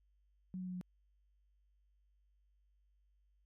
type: tone with pitch steps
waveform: sine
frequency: 185 / 183.51 / 182.03 / 180.57 Hz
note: F#3 / F#3 / F#3 / F#3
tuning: 0 / -14 / -28 / -42 cents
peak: -40 dBFS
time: 0.54-0.812 s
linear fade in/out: 0 ms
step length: 68 ms
effects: added 50 Hz sine -70 dBFS peak until 3.45 s